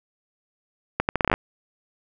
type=accelerating click train; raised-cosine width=0.5 ms; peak=-5 dBFS; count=10; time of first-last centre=1-1.339 s; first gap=89 ms; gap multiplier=0.76; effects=none